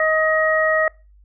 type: harmonic tone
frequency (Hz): 630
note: D#5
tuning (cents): +21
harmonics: 1 / 2 / 3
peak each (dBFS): -18 / -23 / -19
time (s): 0-0.88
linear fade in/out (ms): 2
effects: noise-tail reverb RT60 0.3 s tail -25 dB re dry + added 50 Hz sine -47 dBFS peak until 1.24 s